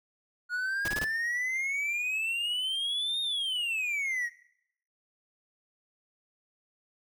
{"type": "exponential two-way sweep", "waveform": "triangle", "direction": "up then down", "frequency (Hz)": [1440, 3712, 1858], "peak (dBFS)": -27, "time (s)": [0.49, 4.3], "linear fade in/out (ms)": 50, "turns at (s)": 3.21}
{"type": "noise bursts", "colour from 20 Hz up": "pink", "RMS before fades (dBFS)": -35, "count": 4, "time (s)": [0.85, 1.044], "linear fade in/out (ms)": 2, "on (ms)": 32, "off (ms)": 22}
{"effects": ["noise-tail reverb RT60 0.7 s tail -18 dB re dry"]}